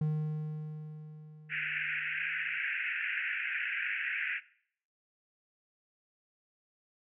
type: tone with exponential decay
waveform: triangle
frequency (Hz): 153.6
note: D#3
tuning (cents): -22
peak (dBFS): -25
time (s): 0.01-2.59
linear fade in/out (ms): 5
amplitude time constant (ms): 560
type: band-pass noise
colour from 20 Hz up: pink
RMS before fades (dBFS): -35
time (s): 1.49-4.41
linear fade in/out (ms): 50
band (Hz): 1500 to 2700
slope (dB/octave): 96
effects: noise-tail reverb RT60 0.6 s tail -19 dB re dry